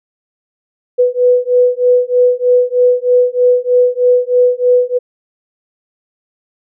sine beating tone pair, 493.5 / 496.7 Hz, B4 / B4, -1 / +10 cents, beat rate 3.2 Hz, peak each -11 dBFS, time 0.98-4.99 s, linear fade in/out 20 ms, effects none

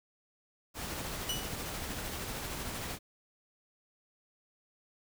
pink noise with tremolo, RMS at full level -38 dBFS, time 0.74-2.99 s, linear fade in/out 50 ms, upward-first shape sine, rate 13 Hz, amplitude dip 25%
sawtooth tone with exponential decay, 2949 Hz, F#7, 6 cents flat, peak -27 dBFS, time 1.29-1.59 s, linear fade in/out 5 ms, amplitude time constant 65 ms
effects none

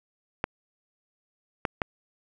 clicks, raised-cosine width 0.5 ms, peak -10 dBFS, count 3, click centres 0.441 / 1.652 / 1.818 s, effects none

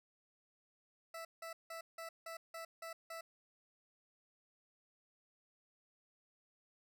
20% pulse tone bursts, 659.3 Hz, E5, in tune, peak -40 dBFS, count 8, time 1.14-3.21 s, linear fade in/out 5 ms, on 110 ms, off 170 ms, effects none

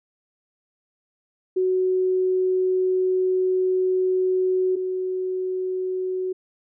sine tone pair in turn, 371.3 / 371.3 Hz, F#4 / F#4, +6 / +6 cents, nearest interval unison, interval 0 cents, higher neither, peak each -18 / -23 dBFS, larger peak first, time 1.56-4.76 / 4.76-6.33 s, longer first, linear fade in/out 10 ms, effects none

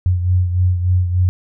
sine beating tone pair, 90 / 93.4 Hz, F#2 / F#2, -47 / +17 cents, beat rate 3.4 Hz, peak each -13 / -21 dBFS, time 0.06-1.29 s, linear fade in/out 0 ms, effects none

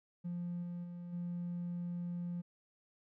triangle tone with level steps, 174.61 Hz, F3, in tune, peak -34 / -37 / -41 / -34 dBFS, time 0.24-2.42 s, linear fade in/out 20 ms, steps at 0.62 / 0.83 / 1.12 s, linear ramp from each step 20 ms, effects tanh soft clip ceiling -33 dBFS

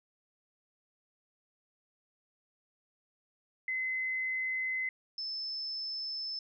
sine tone pair in turn, 2045 / 5258 Hz, C7 / E8, -40 / -5 cents, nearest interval octave + major third, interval 1635 cents, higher second, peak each -31 / -35 dBFS, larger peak first, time 3.68-4.89 / 5.18-6.39 s, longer neither, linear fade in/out 2 ms, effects none

